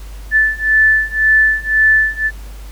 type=beating tone pair; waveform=sine; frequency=1751 / 1752.9 Hz; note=A6 / A6; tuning=-9 / -7 cents; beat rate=1.9 Hz; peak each=-13 / -12 dBFS; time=0.31-2.31 s; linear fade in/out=50 ms; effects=added 50 Hz sine -28 dBFS peak until 2.71 s + pink hiss -42 dBFS RMS until 2.71 s